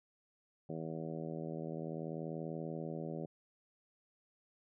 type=harmonic tone; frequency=80.5 Hz; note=E2; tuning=41 cents flat; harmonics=2 / 3 / 4 / 5 / 6 / 7 / 8 / 9; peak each=-43 / -47 / -47 / -47 / -50 / -48 / -54 / -55 dBFS; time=0.69-3.26 s; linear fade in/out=5 ms; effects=none